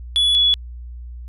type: tone pair in turn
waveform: triangle / sine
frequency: 3410 / 3397 Hz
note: G#7 / G#7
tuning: +45 / +38 cents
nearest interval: unison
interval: 7 cents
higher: first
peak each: -12 dBFS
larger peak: neither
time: 0.16-0.35 / 0.35-0.54 s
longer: neither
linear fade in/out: 0 ms
effects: added 60 Hz sine -31 dBFS peak until 1.28 s + resampled to 32000 Hz